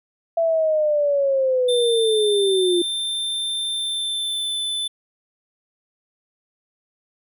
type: linear sweep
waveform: sine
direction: down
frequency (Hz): 670 to 344.8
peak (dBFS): -16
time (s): 0.37-2.82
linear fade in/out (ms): 5
type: tone with pitch glide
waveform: square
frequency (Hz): 3574 to 3515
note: A7 to A7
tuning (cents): +26 to -2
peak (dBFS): -23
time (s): 1.68-4.88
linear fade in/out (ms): 10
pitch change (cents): -28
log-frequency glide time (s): 3.71-4.64
effects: none